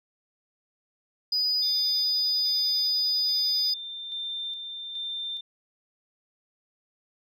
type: tone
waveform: sine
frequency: 4955 Hz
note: D#8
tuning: 8 cents flat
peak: -21 dBFS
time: 1.32-3.74 s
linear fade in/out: 5 ms
type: tone with tremolo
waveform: sine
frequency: 3585 Hz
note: A7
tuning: 32 cents sharp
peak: -30 dBFS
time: 1.62-5.41 s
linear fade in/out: 5 ms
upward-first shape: square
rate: 1.2 Hz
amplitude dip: 40%
effects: tanh soft clip ceiling -20 dBFS